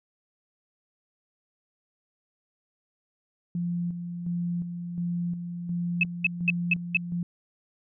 sine tone with tremolo, 173.6 Hz, F3, 10 cents flat, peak -26 dBFS, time 3.55-7.23 s, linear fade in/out 2 ms, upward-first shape square, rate 1.4 Hz, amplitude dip 50%
sine tone bursts, 2600 Hz, E7, 24 cents flat, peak -18 dBFS, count 5, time 6.01-6.97 s, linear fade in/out 2 ms, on 24 ms, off 210 ms
effects none

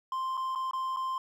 triangle tone with dropouts, 1046.5 Hz, C6, in tune, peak -28 dBFS, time 0.12-1.18 s, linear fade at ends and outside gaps 2 ms, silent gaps 0.371-0.375 / 0.551-0.557 / 0.711-0.733 / 0.963-0.969 s, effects none

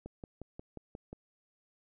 click train, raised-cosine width 2 ms, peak -30 dBFS, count 7, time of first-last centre 0.06-1.13 s, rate 5.61 Hz, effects none

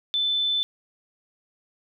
sine tone, 3520 Hz, A7, in tune, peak -21 dBFS, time 0.14-0.63 s, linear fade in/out 0 ms, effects none

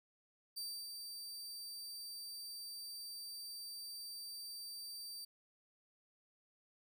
sawtooth tone with ADSR envelope, 4653 Hz, D8, 17 cents flat, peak -38 dBFS, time 0.56-5.25 s, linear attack 17 ms, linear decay 290 ms, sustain -5 dB, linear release 7 ms, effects none

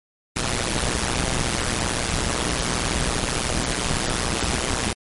pink noise with amplitude modulation, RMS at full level -19 dBFS, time 0.36-4.93 s, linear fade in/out 5 ms, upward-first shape sine, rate 122 Hz, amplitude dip 100%, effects MP3 48 kbps

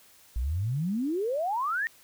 sine exponential sweep, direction up, 54.8 to 1884 Hz, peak -26 dBFS, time 0.36-1.87 s, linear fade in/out 0 ms, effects white hiss -57 dBFS RMS until 2.03 s

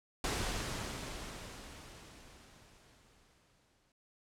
pink noise with exponential decay, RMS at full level -34 dBFS, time 0.24-3.92 s, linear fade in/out 2 ms, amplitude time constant 800 ms, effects low-pass 9000 Hz 12 dB/octave

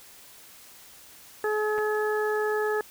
harmonic tone, 425.5 Hz, G#4, 42 cents sharp, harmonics 1 / 2 / 3 / 4, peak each -25 / -33 / -35 / -32 dBFS, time 1.44-2.81 s, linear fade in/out 2 ms
clicks, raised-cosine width 0.5 ms, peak -24 dBFS, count 2, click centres 1.78 / 1.788 s
effects white hiss -50 dBFS RMS until 2.9 s

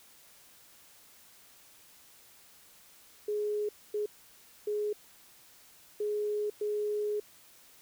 sine tone bursts at uneven times, 418.6 Hz, G#4, 14 cents sharp, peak -29 dBFS, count 5, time 3.28-3.69 / 3.94-4.06 / 4.67-4.93 / 6-6.5 / 6.61-7.2 s, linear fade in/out 5 ms, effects white hiss -58 dBFS RMS until 7.81 s

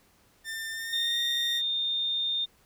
sawtooth tone with pitch glide, 1795 to 1883.2 Hz, A6 to A#6, +34 to +17 cents, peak -30 dBFS, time 0.44-1.62 s, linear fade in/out 50 ms, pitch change +83 cents, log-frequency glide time 0.73-1.19 s
sine tone, 3634 Hz, A#7, 45 cents flat, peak -26 dBFS, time 0.92-2.46 s, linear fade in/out 20 ms
effects pink hiss -63 dBFS RMS until 2.65 s

